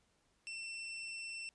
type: tone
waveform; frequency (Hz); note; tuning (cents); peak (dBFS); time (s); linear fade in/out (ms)
sawtooth; 2691; E7; +35; -39; 0.47-1.49; 0
effects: pink hiss -75 dBFS RMS until 1.54 s + resampled to 22050 Hz